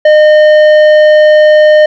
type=tone with tanh clipping; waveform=triangle; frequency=610 Hz; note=D#5; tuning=34 cents flat; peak=-3 dBFS; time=0.05-1.86 s; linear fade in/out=5 ms; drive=14 dB; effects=none